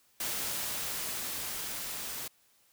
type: noise with level ramp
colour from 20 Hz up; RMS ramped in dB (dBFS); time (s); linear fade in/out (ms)
white; -34 to -39; 0.2-2.28; 5
effects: white hiss -67 dBFS RMS until 2.72 s